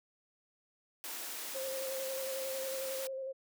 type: high-pass noise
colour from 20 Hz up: white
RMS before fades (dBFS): -42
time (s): 1.04-3.07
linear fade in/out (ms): 0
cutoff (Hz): 240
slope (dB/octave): 48
type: tone with vibrato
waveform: sine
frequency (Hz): 531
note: C5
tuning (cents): +25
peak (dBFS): -37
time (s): 1.54-3.33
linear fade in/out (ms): 20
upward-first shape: square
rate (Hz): 11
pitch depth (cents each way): 20
effects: none